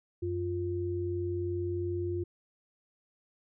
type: tone pair together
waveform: sine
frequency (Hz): 92.76 / 350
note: F#2 / F4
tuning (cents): +5 / +4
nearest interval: octave + major seventh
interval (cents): 2299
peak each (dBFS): -34 / -32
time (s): 0.22-2.24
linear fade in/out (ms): 10
effects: none